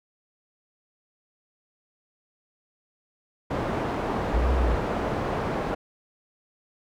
white low-pass noise, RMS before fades -28 dBFS, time 3.5-5.75 s, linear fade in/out 10 ms, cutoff 760 Hz, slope 12 dB/octave
sine linear two-way sweep, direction up then down, 55.3 to 66.1 to 55.3 Hz, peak -20 dBFS, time 4.33-4.76 s, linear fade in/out 10 ms, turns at 4.52 s
effects none

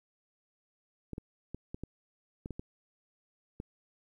clicks, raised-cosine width 3 ms, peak -26 dBFS, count 9, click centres 1.133 / 1.181 / 1.546 / 1.745 / 1.836 / 2.459 / 2.507 / 2.595 / 3.601 s, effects 11-bit

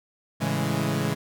sawtooth chord, A major seventh, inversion none, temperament equal with one note detuned, 109.49 / 138.59 / 164.81 / 207.7 Hz, A2 / C#3 / E3 / G#3, -8 / 0 / 0 / 0 cents, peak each -28 / -24 / -25 / -25 dBFS, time 0.4-1.15 s, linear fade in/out 20 ms, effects none

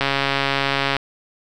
click train, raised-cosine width 0.3 ms, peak -3 dBFS, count 133, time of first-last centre 0.01-0.967 s, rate 138 Hz, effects none

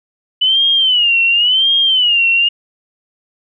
sine tone with vibrato, 2968 Hz, F#7, 5 cents sharp, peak -9 dBFS, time 0.41-2.49 s, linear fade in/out 10 ms, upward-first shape sine, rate 0.93 Hz, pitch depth 150 cents each way, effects none

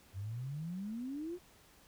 sine exponential sweep, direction up, 92 to 370 Hz, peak -38 dBFS, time 0.13-1.39 s, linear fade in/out 50 ms, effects pink hiss -63 dBFS RMS until 1.87 s

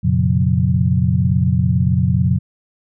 sine tone cluster, 89.1 / 118.4 / 136.3 / 179.7 Hz, F2 / A#2 / C#3 / F3, +35 / +27 / -29 / +50 cents, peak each -18 dBFS, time 0.03-2.39 s, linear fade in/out 20 ms, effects none

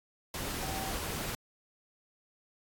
sine tone in noise, 769 Hz, G5, 33 cents flat, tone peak -41 dBFS, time 0.63-0.92 s, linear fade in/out 2 ms, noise pink, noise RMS -37 dBFS, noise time 0.34-1.35 s, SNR -7 dB, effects AAC 64 kbps

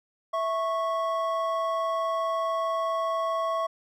triangle tone pair together, 657 / 1103.2 Hz, E5 / C#6, -6 / -9 cents, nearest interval major sixth, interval 897 cents, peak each -26 dBFS, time 0.33-3.67 s, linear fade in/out 10 ms, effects none

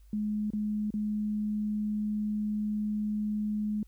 sine tone with dropouts, 210.9 Hz, G#3, 27 cents sharp, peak -28 dBFS, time 0.13-3.83 s, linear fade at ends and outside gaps 2 ms, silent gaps 0.504-0.534 / 0.905-0.939 s, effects added 50 Hz sine -52 dBFS peak until 3.87 s + white hiss -71 dBFS RMS until 3.87 s

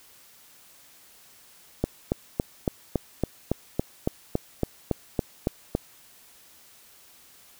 click train, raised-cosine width 2 ms, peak -9 dBFS, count 15, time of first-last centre 1.84-5.751 s, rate 3.58 Hz, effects white hiss -54 dBFS RMS until 7.59 s

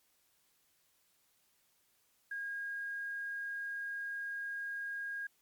sine tone with quantisation, 1629 Hz, G#6, 34 cents flat, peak -37 dBFS, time 2.31-5.27 s, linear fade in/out 5 ms, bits 11, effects white hiss -73 dBFS RMS until 5.41 s + MP3 96 kbps

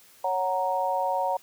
sine chord, F# major, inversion second, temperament equal, 554.4 / 740 / 932.3 Hz, C#5 / F#5 / A#5, 0 / 0 / 0 cents, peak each -29 / -28 / -27 dBFS, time 0.24-1.37 s, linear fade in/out 5 ms, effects white hiss -55 dBFS RMS until 1.42 s + high-pass 80 Hz 12 dB/octave

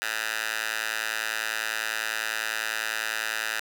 10% pulse tone with high-pass filter, 110 Hz, A2, in tune, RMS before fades -30 dBFS, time 0.02-3.6 s, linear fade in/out 0 ms, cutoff 1600 Hz, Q 1.6, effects 9-bit

